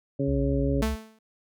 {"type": "harmonic tone", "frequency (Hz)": 138.59, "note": "C#3", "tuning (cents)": 0, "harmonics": [1, 2, 3, 4], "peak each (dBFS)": [-28, -27, -31, -31], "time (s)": [0.19, 0.82], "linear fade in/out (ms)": 10}
{"type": "tone with vibrato", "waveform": "sine", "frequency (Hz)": 61.74, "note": "B1", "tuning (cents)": 0, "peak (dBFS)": -27, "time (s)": [0.27, 0.96], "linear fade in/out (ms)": 20, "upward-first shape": "triangle", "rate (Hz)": 5.1, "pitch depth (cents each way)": 230}
{"type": "tone with exponential decay", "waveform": "sawtooth", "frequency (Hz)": 220, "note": "A3", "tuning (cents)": 0, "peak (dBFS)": -18, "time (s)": [0.82, 1.19], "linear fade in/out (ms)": 5, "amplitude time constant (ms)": 80}
{"effects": []}